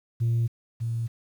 sine tone pair in turn, 116.54 / 115.6 Hz, A#2 / A#2, 0 / -14 cents, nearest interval unison, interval 14 cents, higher first, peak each -19 / -25 dBFS, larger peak first, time 0.2-0.48 / 0.8-1.08 s, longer neither, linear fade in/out 20 ms, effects tanh soft clip ceiling -19 dBFS + 9-bit

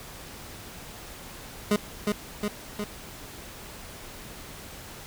25% pulse tone with echo, 207.7 Hz, G#3, in tune, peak -16 dBFS, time 1.71-1.76 s, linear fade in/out 2 ms, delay 360 ms, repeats 3, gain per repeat -3 dB, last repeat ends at 2.84 s, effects pink hiss -43 dBFS RMS until 5.06 s

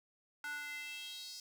square tone with high-pass filter sweep, 293.9 Hz, D4, 1 cent sharp, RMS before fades -45 dBFS, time 0.44-1.4 s, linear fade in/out 2 ms, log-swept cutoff 1300 to 5200 Hz, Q 4.2, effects none

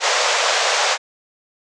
pink band-pass noise, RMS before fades -18 dBFS, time 0-0.98 s, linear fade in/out 50 ms, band 490 to 7300 Hz, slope 48 dB/octave, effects none

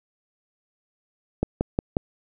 click train, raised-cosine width 2 ms, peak -8 dBFS, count 4, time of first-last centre 1.43-1.969 s, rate 5.57 Hz, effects none

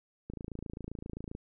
click train, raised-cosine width 3 ms, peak -27 dBFS, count 30, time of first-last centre 0.3-1.351 s, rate 27.6 Hz, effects none

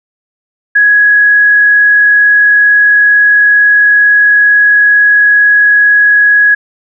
sine tone with frequency modulation, 1670 Hz, G#6, 9 cents sharp, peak -3 dBFS, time 0.75-6.55 s, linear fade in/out 10 ms, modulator 37.8 Hz, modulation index 0.25, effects none

